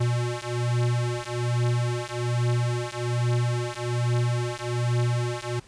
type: beating tone pair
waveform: square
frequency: 120 / 121.2 Hz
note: B2 / B2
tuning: -49 / -32 cents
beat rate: 1.2 Hz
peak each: -27 dBFS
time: 0-5.6 s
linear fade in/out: 10 ms
effects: pink hiss -53 dBFS RMS until 5.67 s + resampled to 22050 Hz